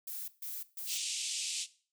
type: noise bursts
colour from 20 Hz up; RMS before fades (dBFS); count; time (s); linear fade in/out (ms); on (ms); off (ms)
violet; -41; 3; 0.07-0.98; 5; 210; 140
type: band-pass noise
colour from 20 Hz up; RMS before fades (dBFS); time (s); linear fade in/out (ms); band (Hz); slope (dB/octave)
white; -37; 0.86-1.67; 50; 2500 to 8700; 48
effects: noise-tail reverb RT60 0.4 s tail -17 dB re dry